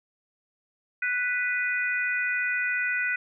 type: harmonic tone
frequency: 494.3 Hz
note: B4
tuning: 1 cent sharp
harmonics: 3 / 4 / 5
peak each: -27 / -29 / -31 dBFS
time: 1.02-3.16 s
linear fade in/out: 5 ms
effects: none